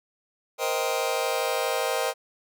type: chord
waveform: sawtooth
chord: C minor seventh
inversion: third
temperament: just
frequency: 470.9 / 523.3 / 627.9 / 784.9 Hz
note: Bb4 / C5 / Eb5 / G5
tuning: +18 / 0 / +16 / +2 cents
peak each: -26 / -25 / -26 / -27 dBFS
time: 0.58-2.14 s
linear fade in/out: 50 ms
effects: none